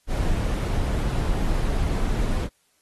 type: noise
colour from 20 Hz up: brown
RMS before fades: -23 dBFS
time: 0.07-2.49 s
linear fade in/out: 50 ms
effects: white hiss -66 dBFS RMS until 2.81 s + AAC 32 kbps